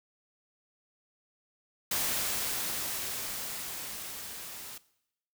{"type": "noise with level ramp", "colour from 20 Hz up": "white", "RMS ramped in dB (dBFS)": [-30, -44], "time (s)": [1.91, 4.78], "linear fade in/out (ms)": 5, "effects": ["noise-tail reverb RT60 0.8 s tail -19 dB re dry"]}